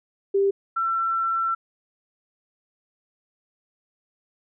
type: tone pair in turn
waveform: sine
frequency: 395.2 / 1345.9 Hz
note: G4 / E6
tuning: +14 / +36 cents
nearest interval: octave + major sixth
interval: 2122 cents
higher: second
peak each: -17 / -21 dBFS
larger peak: first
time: 0.34-0.51 / 0.76-1.55 s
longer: second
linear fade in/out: 10 ms
effects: none